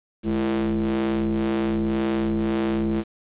45% pulse ring-modulated tone, 61.1 Hz, B1, 18 cents flat, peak -18 dBFS, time 0.23-3.04 s, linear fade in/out 50 ms, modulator 274 Hz, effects resampled to 8000 Hz + 8-bit

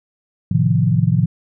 sine chord, F dominant seventh, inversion first, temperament equal, 110 / 130.81 / 155.56 / 174.61 Hz, A2 / C3 / Eb3 / F3, 0 / 0 / 0 / 0 cents, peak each -18 dBFS, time 0.51-1.26 s, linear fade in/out 5 ms, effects none

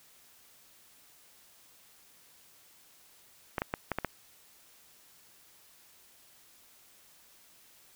clicks, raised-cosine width 0.5 ms, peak -15 dBFS, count 6, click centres 3.582 / 3.619 / 3.739 / 3.917 / 3.986 / 4.047 s, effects white hiss -60 dBFS RMS until 7.95 s

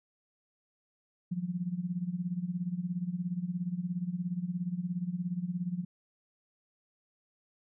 sine tone with tremolo, 177.6 Hz, F3, 29 cents sharp, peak -28 dBFS, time 1.31-5.85 s, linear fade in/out 10 ms, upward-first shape sine, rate 17 Hz, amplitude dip 80%, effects none

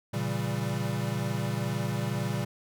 square chord, A# diminished seventh, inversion none, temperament equal, 116.54 / 138.59 / 164.81 / 196 Hz, A#2 / C#3 / E3 / G3, 0 / 0 / 0 / 0 cents, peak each -33 / -34 / -38 / -35 dBFS, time 0.13-2.45 s, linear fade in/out 10 ms, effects none

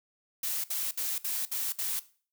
blue noise bursts, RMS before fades -32 dBFS, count 6, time 0.43-1.995 s, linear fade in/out 5 ms, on 210 ms, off 61 ms, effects noise-tail reverb RT60 0.4 s tail -17 dB re dry

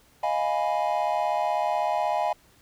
triangle chord, F half-diminished seventh, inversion third, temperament equal, 622.3 / 698.5 / 830.6 / 987.8 Hz, Eb5 / F5 / Ab5 / Cb6, 0 / 0 / 0 / 0 cents, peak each -27 / -26 / -25 / -30 dBFS, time 0.23-2.33 s, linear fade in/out 5 ms, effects pink hiss -59 dBFS RMS until 2.61 s

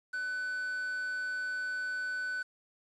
triangle tone with quantisation, 1500 Hz, F#6, 23 cents sharp, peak -31 dBFS, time 0.13-2.43 s, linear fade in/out 10 ms, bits 9, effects resampled to 22050 Hz

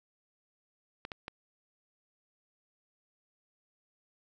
clicks, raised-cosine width 0.3 ms, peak -23 dBFS, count 3, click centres 1.051 / 1.118 / 1.281 s, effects none

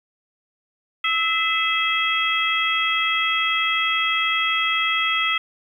harmonic tone with a mistuned harmonic, 653 Hz, E5, 17 cents flat, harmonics 2 / 3 / 4 / 5, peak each -24 / -24 / -24 / -24 dBFS, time 1.04-5.38 s, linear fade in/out 5 ms, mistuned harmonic 3, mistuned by +57 cents, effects 9-bit

